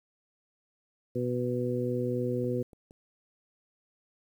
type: harmonic tone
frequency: 123.47 Hz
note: B2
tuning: in tune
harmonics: 1 / 2 / 3 / 4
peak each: -33 / -33 / -33 / -33 dBFS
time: 1.15-2.63 s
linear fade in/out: 10 ms
type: clicks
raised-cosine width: 2 ms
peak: -33 / -37 / -39 dBFS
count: 3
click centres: 2.443 / 2.732 / 2.909 s
effects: 10-bit